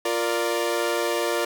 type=chord; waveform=sawtooth; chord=Bb major; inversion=second; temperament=equal; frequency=349.2 / 466.2 / 587.3 Hz; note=F4 / Bb4 / D5; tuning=0 / 0 / 0 cents; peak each=-23 dBFS; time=0.05-1.45 s; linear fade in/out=5 ms; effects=none